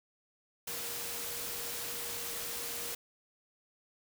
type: tone in noise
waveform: sine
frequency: 473.5 Hz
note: A#4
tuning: 27 cents sharp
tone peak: -50 dBFS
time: 0.67-2.95 s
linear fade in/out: 5 ms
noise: white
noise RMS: -39 dBFS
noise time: 0.67-2.95 s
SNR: -14 dB
effects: none